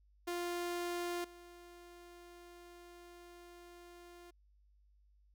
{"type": "tone with level steps", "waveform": "sawtooth", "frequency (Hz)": 349.4, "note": "F4", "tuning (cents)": 1, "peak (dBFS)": [-33, -50], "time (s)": [0.27, 4.31], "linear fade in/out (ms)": 10, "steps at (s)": 1.24, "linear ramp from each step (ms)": 5, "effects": ["added 50 Hz sine -65 dBFS peak until 5.34 s"]}